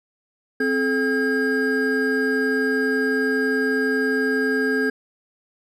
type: tone cluster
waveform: triangle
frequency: 262.8 / 430.8 / 1619 Hz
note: C4 / A4 / G#6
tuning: +8 / -37 / -45 cents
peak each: -21 dBFS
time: 0.6-4.9 s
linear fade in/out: 5 ms
effects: none